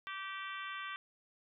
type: harmonic tone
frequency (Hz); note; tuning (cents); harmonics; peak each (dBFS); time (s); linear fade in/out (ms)
388; G4; -18; 3 / 4 / 5 / 6 / 7 / 8 / 9; -44 / -46 / -48 / -50 / -51 / -52 / -53; 0.07-0.96; 0
effects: none